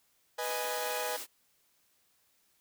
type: chord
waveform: sawtooth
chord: G# minor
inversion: first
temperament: equal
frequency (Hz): 493.9 / 622.3 / 830.6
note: B4 / D#5 / G#5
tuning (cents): 0 / 0 / 0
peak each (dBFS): -33 / -35 / -34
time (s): 0.38-1.17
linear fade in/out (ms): 10
type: high-pass noise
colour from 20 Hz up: white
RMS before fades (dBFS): -41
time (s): 0.4-1.27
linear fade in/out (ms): 50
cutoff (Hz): 260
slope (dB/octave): 96
effects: white hiss -71 dBFS RMS until 2.6 s